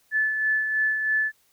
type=tone with tremolo; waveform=sine; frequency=1738 Hz; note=A6; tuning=22 cents flat; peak=-19 dBFS; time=0.11-1.32 s; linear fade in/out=50 ms; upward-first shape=sine; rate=3.1 Hz; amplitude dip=45%; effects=white hiss -64 dBFS RMS until 1.52 s